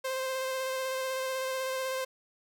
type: tone with vibrato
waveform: sawtooth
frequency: 523.3 Hz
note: C5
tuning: in tune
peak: -27 dBFS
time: 0.04-2.05 s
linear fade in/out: 10 ms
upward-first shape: square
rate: 16 Hz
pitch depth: 12 cents each way
effects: none